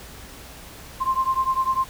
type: beating tone pair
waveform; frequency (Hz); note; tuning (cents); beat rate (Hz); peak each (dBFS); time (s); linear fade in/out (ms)
sine; 1048 / 1058; C6 / C6; +2 / +19; 10; -22 / -23; 1-1.85; 20
effects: added 60 Hz sine -46 dBFS peak until 1.89 s + pink hiss -42 dBFS RMS until 1.89 s